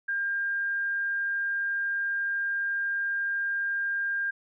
sine tone, 1603 Hz, G6, 38 cents sharp, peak -26 dBFS, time 0.08-4.31 s, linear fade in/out 10 ms, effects none

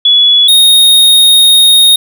sine / square tone pair in turn, 3400 / 3719 Hz, G#7 / A#7, +40 / -5 cents, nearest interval major second, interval 155 cents, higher second, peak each -3 dBFS, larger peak neither, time 0.05-0.48 / 0.48-1.96 s, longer second, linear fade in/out 5 ms, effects none

